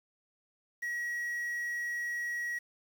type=tone with quantisation; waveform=triangle; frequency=1910 Hz; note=A#6; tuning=42 cents sharp; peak=-31 dBFS; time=0.82-2.59 s; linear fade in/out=10 ms; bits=9; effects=none